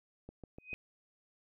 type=click train; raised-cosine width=2 ms; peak=-34 dBFS; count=4; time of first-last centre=0.29-0.732 s; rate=6.79 Hz
type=tone with exponential growth; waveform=sine; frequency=2506 Hz; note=D#7; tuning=12 cents sharp; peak=-35 dBFS; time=0.58-0.74 s; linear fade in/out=0 ms; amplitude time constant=34 ms
effects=none

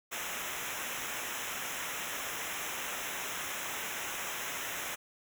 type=noise with comb filter; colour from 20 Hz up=pink; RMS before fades=-38 dBFS; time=0.11-4.96 s; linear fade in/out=20 ms; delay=0.22 ms; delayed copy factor=-0.95; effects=none

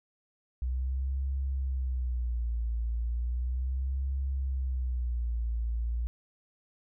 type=tone with vibrato; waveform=sine; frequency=62.1 Hz; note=B1; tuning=10 cents sharp; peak=-28 dBFS; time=0.62-6.07 s; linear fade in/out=0 ms; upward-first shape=sine; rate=0.35 Hz; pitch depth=140 cents each way; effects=none

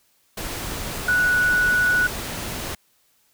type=tone in noise; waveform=sine; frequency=1473 Hz; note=F#6; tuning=8 cents flat; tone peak=-16 dBFS; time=1.08-2.07 s; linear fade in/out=5 ms; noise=pink; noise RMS=-30 dBFS; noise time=0.37-2.75 s; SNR=+11 dB; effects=white hiss -63 dBFS RMS until 3.33 s

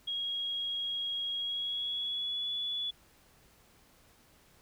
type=tone with pitch glide; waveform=sine; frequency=3291 to 3423 Hz; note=G#7 to A7; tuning=-16 to -48 cents; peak=-32 dBFS; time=0.07-2.91 s; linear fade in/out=10 ms; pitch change=+68 cents; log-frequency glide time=1.37-2.51 s; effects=pink hiss -63 dBFS RMS until 4.61 s

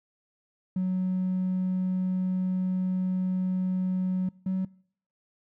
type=tone pair in turn; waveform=triangle; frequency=185 / 187.91 Hz; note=F#3 / F#3; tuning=0 / +27 cents; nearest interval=unison; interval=27 cents; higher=second; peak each=-21 / -22 dBFS; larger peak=first; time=0.76-4.29 / 4.46-4.65 s; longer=first; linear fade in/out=5 ms; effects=noise-tail reverb RT60 0.6 s tail -26 dB re dry + tanh soft clip ceiling -21 dBFS

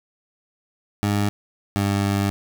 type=tone pair in turn; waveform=20% pulse; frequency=102.4 / 99.95 Hz; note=G#2 / G2; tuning=-24 / +34 cents; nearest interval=unison; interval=42 cents; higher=first; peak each=-14 dBFS; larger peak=neither; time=1.03-1.29 / 1.76-2.3 s; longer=second; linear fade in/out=0 ms; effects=none

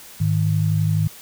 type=tone pair together; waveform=sine; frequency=103.83 / 155.76 Hz; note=G#2 / D#3; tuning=0 / +2 cents; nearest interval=perfect fifth; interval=702 cents; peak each=-19 / -19 dBFS; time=0.2-1.08 s; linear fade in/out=10 ms; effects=white hiss -42 dBFS RMS until 1.21 s

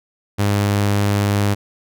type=tone; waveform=sawtooth; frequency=101.7 Hz; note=G#2; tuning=36 cents flat; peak=-11 dBFS; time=0.38-1.55 s; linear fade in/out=20 ms; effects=none

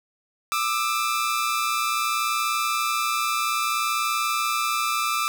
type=tone pair together; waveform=sawtooth; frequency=1191.4 / 1312 Hz; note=D6 / E6; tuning=+24 / -9 cents; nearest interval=major second; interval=167 cents; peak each=-21 / -22 dBFS; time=0.52-5.28 s; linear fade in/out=0 ms; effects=none

